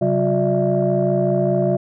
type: tone cluster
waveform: sine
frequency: 136.4 / 190.4 / 358.3 / 595 / 660 Hz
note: C#3 / F#3 / F4 / D5 / E5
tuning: -28 / +50 / +44 / +22 / +2 cents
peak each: -21 dBFS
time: 0.01-1.77 s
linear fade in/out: 10 ms
effects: tanh soft clip ceiling -7 dBFS